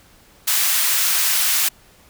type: high-pass noise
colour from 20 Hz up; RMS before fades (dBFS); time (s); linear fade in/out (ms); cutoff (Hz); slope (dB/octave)
white; -18; 0.47-1.69; 10; 1200; 12
effects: pink hiss -51 dBFS RMS until 2.09 s